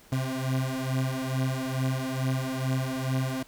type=beating tone pair; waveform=30% pulse; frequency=130 / 132.3 Hz; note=C3 / C3; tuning=-11 / +20 cents; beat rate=2.3 Hz; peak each=-27 dBFS; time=0.12-3.43 s; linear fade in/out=5 ms; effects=pink hiss -55 dBFS RMS until 3.47 s

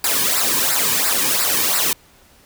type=noise with flanger; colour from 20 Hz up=white; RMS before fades=-18 dBFS; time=0.04-1.93 s; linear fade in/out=2 ms; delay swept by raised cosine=0.31 to 1.51 ms; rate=2.9 Hz; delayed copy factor=-0.75; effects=pink hiss -51 dBFS RMS until 2.45 s

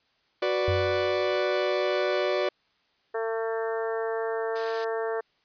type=chord; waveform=40% pulse; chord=B minor; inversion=second; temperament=equal; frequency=370 / 493.9 / 587.3 Hz; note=F#4 / B4 / D5; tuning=0 / 0 / 0 cents; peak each=-27 / -30 / -26 dBFS; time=0.42-2.49 s; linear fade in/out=5 ms
type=tone with exponential decay; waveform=sine; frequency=92.5 Hz; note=F#2; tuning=in tune; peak=-23 dBFS; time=0.68-1.42 s; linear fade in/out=0 ms; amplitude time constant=160 ms
type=harmonic tone; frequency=225.1 Hz; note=A3; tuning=40 cents sharp; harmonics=2 / 3 / 4 / 5 / 6 / 7 / 8; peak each=-28 / -34 / -38 / -40 / -42 / -41 / -41 dBFS; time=3.14-5.21 s; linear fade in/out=10 ms
type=noise; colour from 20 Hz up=blue; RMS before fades=-33 dBFS; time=4.55-4.85 s; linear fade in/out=10 ms
effects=white hiss -68 dBFS RMS until 5.44 s + resampled to 11025 Hz

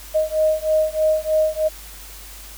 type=beating tone pair; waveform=sine; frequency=622 / 625.2 Hz; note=D#5 / D#5; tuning=-1 / +8 cents; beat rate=3.2 Hz; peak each=-19 / -19 dBFS; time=0.14-1.69 s; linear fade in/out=20 ms; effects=added 50 Hz sine -40 dBFS peak until 2.57 s + white hiss -40 dBFS RMS until 2.57 s

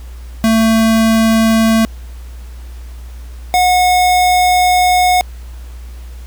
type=tone pair in turn; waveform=square; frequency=223.6 / 727.3 Hz; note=A3 / F#5; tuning=+28 / -30 cents; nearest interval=octave + minor sixth; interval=2042 cents; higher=second; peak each=-9 dBFS; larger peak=neither; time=0.44-1.85 / 3.54-5.21 s; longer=second; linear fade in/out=0 ms; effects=added 60 Hz sine -27 dBFS peak until 6.26 s + pink hiss -44 dBFS RMS until 6.26 s

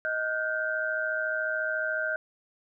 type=tone cluster; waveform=sine; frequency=627 / 1434 / 1548 Hz; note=D#5 / F6 / G6; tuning=+13 / +45 / -22 cents; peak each=-32 / -32 / -30 dBFS; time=0.05-2.16 s; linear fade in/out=0 ms; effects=none

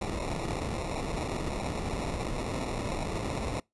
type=noise with sample-and-hold; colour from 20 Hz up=pink; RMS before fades=-33 dBFS; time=0.01-3.6 s; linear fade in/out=5 ms; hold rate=1575 Hz; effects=noise-tail reverb RT60 0.2 s tail -26 dB re dry + resampled to 24000 Hz

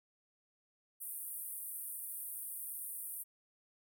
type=band-pass noise; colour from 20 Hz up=white; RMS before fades=-44 dBFS; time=1-3.24 s; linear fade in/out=20 ms; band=8800 to 16000 Hz; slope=96 dB/octave; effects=none

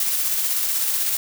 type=noise with tremolo; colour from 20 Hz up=blue; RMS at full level=-21 dBFS; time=0-1.17 s; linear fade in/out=2 ms; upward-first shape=square; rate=16 Hz; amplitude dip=25%; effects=none

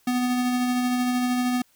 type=tone with tremolo; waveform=square; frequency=248.4 Hz; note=B3; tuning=10 cents sharp; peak=-21 dBFS; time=0.07-1.62 s; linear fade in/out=5 ms; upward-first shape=sine; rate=13 Hz; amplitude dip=25%; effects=white hiss -62 dBFS RMS until 1.75 s

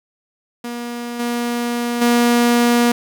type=tone with level steps; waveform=sawtooth; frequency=238.9 Hz; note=A#3; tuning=43 cents sharp; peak=-21 / -15 / -8 dBFS; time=0.64-2.92 s; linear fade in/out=5 ms; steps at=1.19 / 2.01 s; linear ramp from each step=10 ms; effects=8-bit

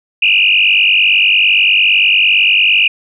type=tone with frequency modulation; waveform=sine; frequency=2662 Hz; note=E7; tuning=16 cents sharp; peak=-7 dBFS; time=0.22-2.88 s; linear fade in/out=5 ms; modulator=48.8 Hz; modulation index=4.8; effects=none

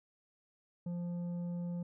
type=tone with tanh clipping; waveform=sine; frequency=174.3 Hz; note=F3; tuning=3 cents flat; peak=-37 dBFS; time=0.86-1.83 s; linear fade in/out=5 ms; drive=7 dB; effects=none

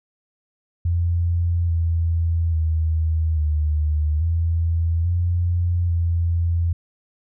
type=tone with pitch steps; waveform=sine; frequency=85.8 / 83.3 / 80 / 76 / 83.1 / 87.3 / 84.8 Hz; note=F2 / E2 / D#2 / D#2 / E2 / F2 / E2; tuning=-30 / +19 / +49 / -40 / +15 / 0 / +50 cents; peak=-17 dBFS; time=0.85-6.73 s; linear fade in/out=5 ms; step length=840 ms; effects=none

